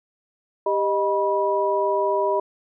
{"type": "tone cluster", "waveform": "sine", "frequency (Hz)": [395.9, 620, 974], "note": ["G4", "D#5", "B5"], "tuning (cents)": [17, -6, -24], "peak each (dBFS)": -23, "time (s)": [0.66, 2.4], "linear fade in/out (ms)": 5, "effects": []}